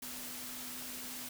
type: tone in noise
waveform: sine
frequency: 250 Hz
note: B3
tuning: 21 cents sharp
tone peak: -52 dBFS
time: 0.02-1.29 s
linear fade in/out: 5 ms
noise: white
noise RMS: -44 dBFS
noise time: 0.02-1.29 s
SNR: -11 dB
effects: none